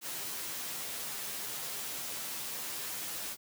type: noise with comb filter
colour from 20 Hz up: white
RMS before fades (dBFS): -39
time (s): 0.01-3.37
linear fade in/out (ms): 50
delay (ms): 11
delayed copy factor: -0.55
effects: high-pass 100 Hz 12 dB/octave